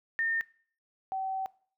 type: tone pair in turn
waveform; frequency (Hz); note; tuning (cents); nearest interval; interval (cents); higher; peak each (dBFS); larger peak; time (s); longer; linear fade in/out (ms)
sine; 1820 / 765.2; A#6 / G5; -42 / -42; octave + minor third; 1500; first; -26 / -30; first; 0.19-0.41 / 1.12-1.46; second; 0
effects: noise-tail reverb RT60 0.5 s tail -22 dB re dry